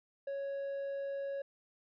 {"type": "tone with hard clipping", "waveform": "sine", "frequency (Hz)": 554.4, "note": "C#5", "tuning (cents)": 0, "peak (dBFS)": -37, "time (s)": [0.27, 1.42], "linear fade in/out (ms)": 5, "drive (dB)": 3, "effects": ["resampled to 11025 Hz"]}